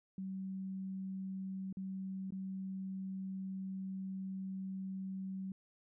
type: tone with dropouts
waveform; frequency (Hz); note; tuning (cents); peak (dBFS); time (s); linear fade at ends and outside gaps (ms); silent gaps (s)
sine; 190.7; G3; -47; -39; 0.18-5.52; 2; 1.727-1.77 / 2.306-2.322
effects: none